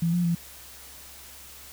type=tone with pitch steps; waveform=sine; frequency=168 / 175.5 / 170.1 Hz; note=E3 / F3 / F3; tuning=+33 / +9 / -45 cents; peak=-21 dBFS; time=0.02-0.35 s; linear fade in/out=5 ms; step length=110 ms; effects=added 67 Hz sine -54 dBFS peak until 1.72 s + white hiss -46 dBFS RMS until 1.72 s